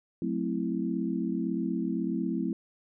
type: chord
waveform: sine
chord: F# half-diminished seventh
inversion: none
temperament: equal with one note detuned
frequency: 183.83 / 220 / 261.6 / 329.6 Hz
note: F#3 / A3 / C4 / E4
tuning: -11 / 0 / 0 / 0 cents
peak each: -33 dBFS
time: 0.22-2.53 s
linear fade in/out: 2 ms
effects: none